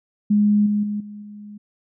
sine tone with level steps, 207.7 Hz, G#3, in tune, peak -13 / -17 / -22 / -33 / -35 dBFS, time 0.3-1.58 s, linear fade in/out 10 ms, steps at 0.66 / 0.83 / 1 / 1.22 s, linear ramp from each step 5 ms, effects none

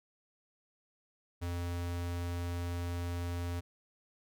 square tone, 87 Hz, F2, 6 cents flat, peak -35 dBFS, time 1.41-3.61 s, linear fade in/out 20 ms, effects none

